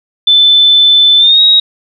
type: tone with pitch glide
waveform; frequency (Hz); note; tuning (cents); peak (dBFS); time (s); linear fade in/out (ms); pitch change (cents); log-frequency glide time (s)
sine; 3520 to 3794; A7 to A#7; 0 to +30; -3; 0.27-1.6; 5; +130; 1.18-1.41
effects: none